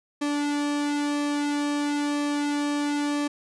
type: tone with flanger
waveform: sawtooth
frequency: 291 Hz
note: D4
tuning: 16 cents flat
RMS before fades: -26 dBFS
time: 0.21-3.28 s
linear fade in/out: 10 ms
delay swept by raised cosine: 1.4 to 1.99 ms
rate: 1 Hz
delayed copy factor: -0.75
effects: resampled to 22050 Hz